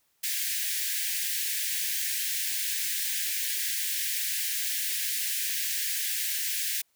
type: high-pass noise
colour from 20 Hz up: white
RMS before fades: -30 dBFS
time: 0.23-6.82 s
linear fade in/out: 10 ms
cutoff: 1600 Hz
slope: 96 dB/octave
effects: white hiss -71 dBFS RMS until 6.95 s